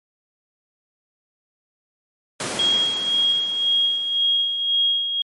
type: noise with exponential decay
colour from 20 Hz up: pink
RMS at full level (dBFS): -24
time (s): 2.4-5.07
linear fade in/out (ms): 2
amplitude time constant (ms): 580
type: tone with tremolo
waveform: sine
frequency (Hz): 3274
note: G#7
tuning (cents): -25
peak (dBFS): -15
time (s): 2.59-5.22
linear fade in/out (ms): 2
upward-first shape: sine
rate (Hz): 1.9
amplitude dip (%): 55
effects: high-pass 200 Hz 12 dB/octave + MP3 48 kbps